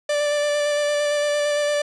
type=tone with vibrato; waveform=45% pulse; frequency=587.3 Hz; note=D5; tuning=in tune; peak=-19 dBFS; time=0.09-1.82 s; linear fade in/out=5 ms; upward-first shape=square; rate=8.8 Hz; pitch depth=11 cents each way; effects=resampled to 22050 Hz + 9-bit